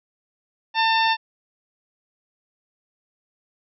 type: harmonic tone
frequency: 897 Hz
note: A5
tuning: 33 cents sharp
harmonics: 1 / 2 / 3 / 4 / 5 / 6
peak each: -19 / -24 / -26 / -26 / -31 / -33 dBFS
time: 0.74-1.17 s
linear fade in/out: 50 ms
effects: none